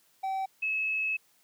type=tone pair in turn; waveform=triangle / sine; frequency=769 / 2587 Hz; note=G5 / E7; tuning=-33 / -33 cents; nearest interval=octave + major sixth; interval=2100 cents; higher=second; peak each=-27 dBFS; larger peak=neither; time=0.23-0.46 / 0.62-1.17 s; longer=second; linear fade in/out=10 ms; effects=white hiss -66 dBFS RMS until 1.43 s + high-pass 100 Hz 12 dB/octave